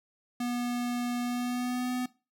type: tone with pitch glide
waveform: square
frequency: 243 to 250.3 Hz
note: B3 to B3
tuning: -28 to +23 cents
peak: -30 dBFS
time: 0.4-2.06 s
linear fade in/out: 5 ms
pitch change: +51 cents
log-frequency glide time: 1.22-1.93 s
effects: noise-tail reverb RT60 0.3 s tail -20 dB re dry